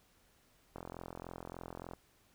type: click train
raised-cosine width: 1 ms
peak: -30 dBFS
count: 52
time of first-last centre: 0.76-1.935 s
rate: 43.4 Hz
effects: pink hiss -69 dBFS RMS until 2.34 s